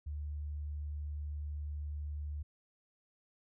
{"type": "tone", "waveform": "sine", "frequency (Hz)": 74, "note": "D2", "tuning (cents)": 14, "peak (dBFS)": -37, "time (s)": [0.06, 2.43], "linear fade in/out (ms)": 10, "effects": []}